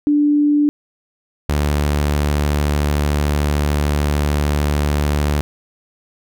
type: tone pair in turn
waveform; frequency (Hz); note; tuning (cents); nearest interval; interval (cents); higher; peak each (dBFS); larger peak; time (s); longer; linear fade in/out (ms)
sine / sawtooth; 293.7 / 73.42; D4 / D2; 0 / 0; 2 octaves; 2400; first; -11; neither; 0.07-0.69 / 1.49-5.41; second; 0
effects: none